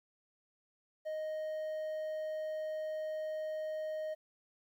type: tone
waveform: triangle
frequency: 622.3 Hz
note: D#5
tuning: in tune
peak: -34 dBFS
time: 1.05-4.15 s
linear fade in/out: 20 ms
effects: 12-bit